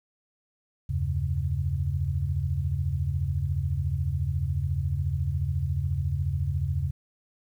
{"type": "tone cluster", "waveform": "sine", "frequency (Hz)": [79.1, 93.2, 135.8], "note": ["D#2", "F#2", "C#3"], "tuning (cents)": [29, 13, -35], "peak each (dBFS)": -29, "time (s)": [0.89, 6.91], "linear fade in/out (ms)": 10, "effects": ["10-bit"]}